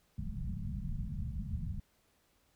pink low-pass noise, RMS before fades -38 dBFS, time 0.18-1.8 s, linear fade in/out 5 ms, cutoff 220 Hz, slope 96 dB/octave, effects pink hiss -72 dBFS RMS until 2.55 s

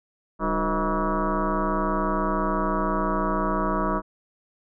sine tone with frequency modulation, 467.9 Hz, A#4, 6 cents sharp, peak -21 dBFS, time 0.39-4.02 s, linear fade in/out 50 ms, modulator 166 Hz, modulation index 5, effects none

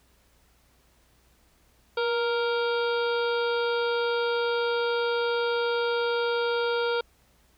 harmonic tone with a mistuned harmonic, 465.8 Hz, A#4, 1 cent flat, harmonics 1 / 2 / 3 / 5 / 6 / 7 / 8 / 9 / 10, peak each -25 / -33 / -31 / -40 / -45 / -39 / -40 / -49 / -43 dBFS, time 1.97-7.01 s, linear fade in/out 5 ms, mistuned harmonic 1, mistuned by +34 cents, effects added 60 Hz sine -64 dBFS peak until 7.57 s + pink hiss -64 dBFS RMS until 7.57 s

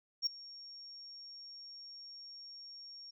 sine tone with ADSR envelope, 5540 Hz, F8, 15 cents flat, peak -26 dBFS, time 0.22-3.11 s, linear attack 45 ms, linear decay 8 ms, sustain -22 dB, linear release 9 ms, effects tanh soft clip ceiling -25 dBFS

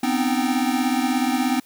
square tone cluster, 248.2 / 264.9 / 308.5 / 784 Hz, B3 / C4 / D#4 / G5, +9 / +22 / -15 / 0 cents, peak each -23 / -25 / -28 / -29 dBFS, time 0.03-1.6 s, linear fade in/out 5 ms, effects white hiss -54 dBFS RMS until 1.65 s

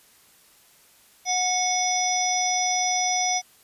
harmonic tone with a mistuned harmonic, 732 Hz, F#5, 19 cents flat, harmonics 1 / 3 / 5 / 7 / 8, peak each -25 / -30 / -34 / -30 / -25 dBFS, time 1.25-3.42 s, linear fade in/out 50 ms, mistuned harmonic 5, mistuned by -75 cents, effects white hiss -56 dBFS RMS until 3.63 s + resampled to 32000 Hz

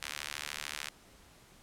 sawtooth tone with high-pass filter, 73.42 Hz, D2, in tune, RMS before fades -41 dBFS, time 0.02-0.89 s, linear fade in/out 5 ms, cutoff 2000 Hz, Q 0.91, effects pink hiss -59 dBFS RMS until 1.62 s + low-pass 12000 Hz 12 dB/octave

